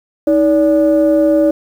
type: tone pair together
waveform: sine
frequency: 315.9 / 576 Hz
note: D#4 / D5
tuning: +26 / -34 cents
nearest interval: minor seventh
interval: 1040 cents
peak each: -10 dBFS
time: 0.27-1.51 s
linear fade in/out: 5 ms
effects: tanh soft clip ceiling -3 dBFS + 7-bit